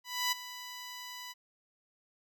10% pulse tone with ADSR envelope, 990 Hz, B5, 4 cents sharp, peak -19 dBFS, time 0.04-1.34 s, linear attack 280 ms, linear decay 14 ms, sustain -15 dB, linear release 30 ms, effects none

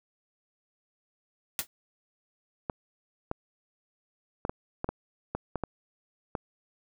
white noise with exponential decay, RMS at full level -26 dBFS, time 1.59-1.67 s, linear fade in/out 1 ms, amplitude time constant 17 ms
clicks, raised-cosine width 1 ms, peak -16 dBFS, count 10, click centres 2.698 / 3.314 / 4.451 / 4.495 / 4.844 / 4.89 / 5.35 / 5.557 / 5.637 / 6.352 s
effects none

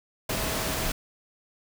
sine tone in noise, 642 Hz, E5, 46 cents flat, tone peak -38 dBFS, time 0.29-0.92 s, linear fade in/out 5 ms, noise pink, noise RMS -29 dBFS, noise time 0.29-0.92 s, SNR -12 dB, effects none

